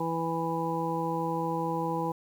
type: harmonic tone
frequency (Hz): 164.81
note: E3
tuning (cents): 0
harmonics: 1 / 2 / 3 / 5 / 6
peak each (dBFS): -34 / -34 / -34 / -34 / -34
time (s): 0-2.12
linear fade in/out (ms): 5
effects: 9-bit